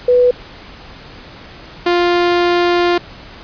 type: tone pair in turn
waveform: sine / sawtooth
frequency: 493.9 / 350.2 Hz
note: B4 / F4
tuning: 0 / +5 cents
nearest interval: tritone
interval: 595 cents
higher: first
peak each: -7 dBFS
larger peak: neither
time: 0.08-0.31 / 1.86-2.98 s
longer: second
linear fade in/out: 5 ms
effects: pink hiss -36 dBFS RMS until 3.43 s + resampled to 11025 Hz